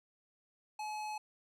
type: tone with hard clipping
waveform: sine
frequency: 852 Hz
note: G#5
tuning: 44 cents sharp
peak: -40 dBFS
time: 0.79-1.18 s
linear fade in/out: 5 ms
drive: 17 dB
effects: none